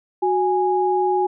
sine tone pair together, 368.9 / 828.2 Hz, F#4 / G#5, -5 / -5 cents, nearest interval octave + major second, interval 1400 cents, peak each -19 dBFS, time 0.22-1.27 s, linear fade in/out 10 ms, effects none

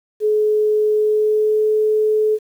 sine tone with pitch glide, 425.9 to 429.9 Hz, G#4 to A4, +44 to -40 cents, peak -13 dBFS, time 0.2-2.39 s, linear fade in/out 50 ms, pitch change +16 cents, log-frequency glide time 0.96-1.67 s, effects 8-bit

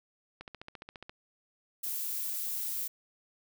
click train, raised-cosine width 0.3 ms, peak -28 dBFS, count 11, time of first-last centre 0.41-1.095 s, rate 14.6 Hz
violet noise, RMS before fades -35 dBFS, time 1.83-2.88 s, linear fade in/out 10 ms
effects none

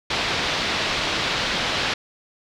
white low-pass noise, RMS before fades -24 dBFS, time 0.1-1.94 s, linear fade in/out 5 ms, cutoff 4300 Hz, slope 24 dB/octave, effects none

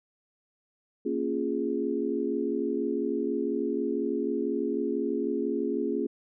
sine chord, Bb minor seventh, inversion none, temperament equal, 233.1 / 277.2 / 349.2 / 415.3 Hz, Bb3 / Db4 / F4 / Ab4, 0 / 0 / 0 / 0 cents, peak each -33 / -31 / -32 / -31 dBFS, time 1.05-6.07 s, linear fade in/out 10 ms, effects none

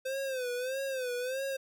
square tone with vibrato, 516 Hz, C5, 24 cents flat, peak -33 dBFS, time 0.05-1.57 s, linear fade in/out 10 ms, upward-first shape sine, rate 1.6 Hz, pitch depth 98 cents each way, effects none

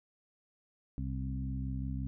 harmonic tone with a mistuned harmonic, 65.41 Hz, C2, in tune, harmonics 1 / 2 / 3 / 4, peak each -37 / -38 / -43 / -42 dBFS, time 0.98-2.07 s, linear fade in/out 0 ms, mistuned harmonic 1, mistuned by -29 cents, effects none

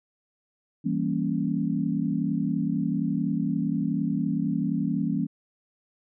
sine chord, E diminished seventh, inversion none, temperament equal, 164.81 / 196 / 233.1 / 277.2 Hz, E3 / G3 / Bb3 / Db4, 0 / 0 / 0 / 0 cents, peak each -29 dBFS, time 0.84-5.27 s, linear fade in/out 20 ms, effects none

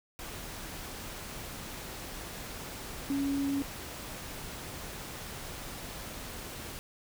sine tone in noise, 278.2 Hz, C#4, 6 cents sharp, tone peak -28 dBFS, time 3.1-3.62 s, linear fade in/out 0 ms, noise pink, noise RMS -42 dBFS, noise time 0.19-6.79 s, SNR +11 dB, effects none

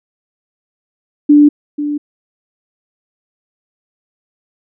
sine tone with echo, 293.7 Hz, D4, in tune, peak -3 dBFS, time 1.29-1.49 s, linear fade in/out 10 ms, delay 490 ms, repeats 1, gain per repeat -12 dB, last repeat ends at 1.98 s, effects none

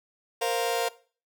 sawtooth chord, Bb suspended second, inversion none, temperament just, 466.2 / 524.4 / 699.2 Hz, Bb4 / C5 / F5, 0 / +4 / +2 cents, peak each -24 / -28 / -25 dBFS, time 0.41-0.89 s, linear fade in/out 10 ms, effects noise-tail reverb RT60 0.4 s tail -19 dB re dry

